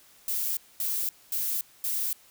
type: noise bursts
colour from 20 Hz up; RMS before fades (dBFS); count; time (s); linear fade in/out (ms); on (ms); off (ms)
violet; -29; 4; 0.28-2.13; 2; 290; 230
effects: white hiss -57 dBFS RMS until 2.3 s